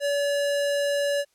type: tone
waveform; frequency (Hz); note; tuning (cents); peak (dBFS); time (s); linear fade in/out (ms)
square; 571; D5; -49; -23; 0-1.25; 50
effects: white hiss -68 dBFS RMS until 1.34 s + low-pass 11000 Hz 12 dB/octave